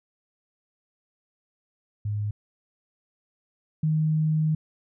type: tone pair in turn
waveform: sine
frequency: 104.3 / 155.85 Hz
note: G#2 / D#3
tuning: +8 / +3 cents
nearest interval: perfect fifth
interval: 695 cents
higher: second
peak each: -25 / -20 dBFS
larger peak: second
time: 2.05-2.31 / 3.83-4.55 s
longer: second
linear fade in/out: 5 ms
effects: none